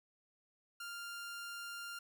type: tone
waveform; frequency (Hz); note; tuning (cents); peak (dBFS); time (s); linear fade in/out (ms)
sawtooth; 1396.9; F6; 0; -40; 0.8-1.99; 5
effects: none